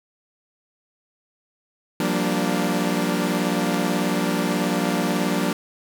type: chord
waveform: sawtooth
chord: G minor seventh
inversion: third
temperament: equal with one note detuned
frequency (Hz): 174.61 / 192.96 / 233.1 / 293.7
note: F3 / G3 / Bb3 / D4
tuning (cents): 0 / -27 / 0 / 0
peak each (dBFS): -22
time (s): 2-5.53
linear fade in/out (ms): 2
effects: none